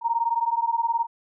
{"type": "beating tone pair", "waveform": "sine", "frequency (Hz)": [920, 939], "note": ["A#5", "A#5"], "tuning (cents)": [-23, 12], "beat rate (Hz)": 19, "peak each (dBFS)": -24, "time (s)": [0.01, 1.07], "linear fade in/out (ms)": 50, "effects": []}